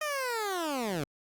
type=linear sweep; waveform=15% pulse; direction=down; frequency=622.3 to 132.8 Hz; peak=-24 dBFS; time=0.01-1.04 s; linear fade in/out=5 ms; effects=Opus 48 kbps